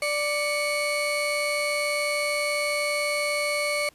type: tone pair together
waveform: 35% pulse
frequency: 587.3 / 2217 Hz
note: D5 / C#7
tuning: 0 / 0 cents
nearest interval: octave + major seventh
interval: 2300 cents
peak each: -25 dBFS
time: 0.02-3.89 s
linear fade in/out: 2 ms
effects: pink hiss -58 dBFS RMS until 3.94 s + resampled to 32000 Hz